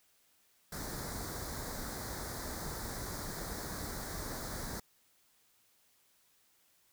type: band-stop noise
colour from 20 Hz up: pink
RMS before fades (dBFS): -41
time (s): 0.72-4.8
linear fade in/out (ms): 5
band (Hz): 2000 to 3900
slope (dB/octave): 48
effects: white hiss -70 dBFS RMS until 6.92 s